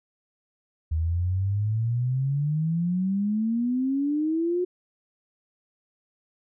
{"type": "exponential sweep", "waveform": "sine", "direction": "up", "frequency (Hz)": [77.78, 365.2], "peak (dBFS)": -22, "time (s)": [0.91, 4.65], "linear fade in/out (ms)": 10, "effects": []}